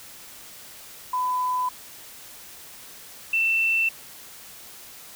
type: tone pair in turn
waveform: sine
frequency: 1003 / 2678 Hz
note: B5 / E7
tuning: +26 / +27 cents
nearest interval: octave + perfect fourth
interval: 1701 cents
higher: second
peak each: -22 / -19 dBFS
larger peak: second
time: 1.13-1.69 / 3.33-3.89 s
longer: neither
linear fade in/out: 5 ms
effects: white hiss -44 dBFS RMS until 5.15 s